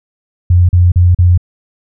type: tone bursts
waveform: sine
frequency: 88.7 Hz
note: F2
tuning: 27 cents sharp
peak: -4 dBFS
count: 4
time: 0.5-1.377 s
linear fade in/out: 5 ms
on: 190 ms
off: 39 ms
effects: none